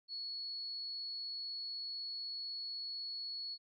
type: tone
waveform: sine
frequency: 4378 Hz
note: C#8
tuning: 22 cents flat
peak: -40 dBFS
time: 0.08-3.58 s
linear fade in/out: 50 ms
effects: none